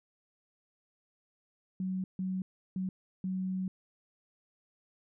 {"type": "tone bursts at uneven times", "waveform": "sine", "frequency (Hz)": 187.1, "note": "F#3", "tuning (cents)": 20, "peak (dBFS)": -31, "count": 4, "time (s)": [[1.8, 2.04], [2.19, 2.42], [2.76, 2.89], [3.24, 3.68]], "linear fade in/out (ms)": 2, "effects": []}